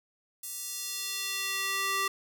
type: tone with high-pass filter sweep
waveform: square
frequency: 390 Hz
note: G4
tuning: 9 cents flat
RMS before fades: -33 dBFS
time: 0.43-2.08 s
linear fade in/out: 5 ms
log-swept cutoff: 8900 to 1100 Hz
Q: 1
effects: none